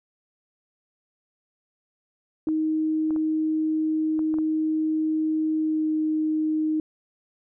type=tone with pitch glide; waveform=sine; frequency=313.3 to 311.1 Hz; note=D#4 to D#4; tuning=+12 to 0 cents; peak=-21 dBFS; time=2.47-6.8 s; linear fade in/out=2 ms; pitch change=-12 cents; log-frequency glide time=5.57-5.9 s
type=clicks; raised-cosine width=1 ms; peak=-26 dBFS; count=6; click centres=2.487 / 3.107 / 3.162 / 4.192 / 4.341 / 4.386 s
effects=none